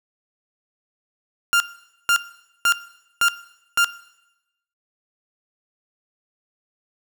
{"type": "tone bursts", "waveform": "30% pulse", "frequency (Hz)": 1396.9, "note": "F6", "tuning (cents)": 0, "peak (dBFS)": -12, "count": 5, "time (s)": [1.53, 3.845], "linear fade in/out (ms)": 0, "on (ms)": 71, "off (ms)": 490, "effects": ["noise-tail reverb RT60 0.9 s tail -17 dB re dry"]}